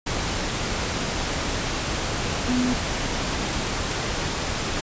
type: tone in noise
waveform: sine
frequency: 249.6 Hz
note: B3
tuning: 19 cents sharp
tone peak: -20 dBFS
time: 2.48-2.74 s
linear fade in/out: 10 ms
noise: pink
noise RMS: -26 dBFS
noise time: 0.06-4.81 s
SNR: +3 dB
effects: resampled to 16000 Hz